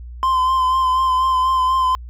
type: tone with vibrato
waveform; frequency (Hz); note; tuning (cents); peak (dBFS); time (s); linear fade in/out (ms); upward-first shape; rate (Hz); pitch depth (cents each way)
triangle; 1035; C6; -19; -12; 0.23-1.95; 0; sine; 4.1; 28
effects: added 60 Hz sine -31 dBFS peak until 2.09 s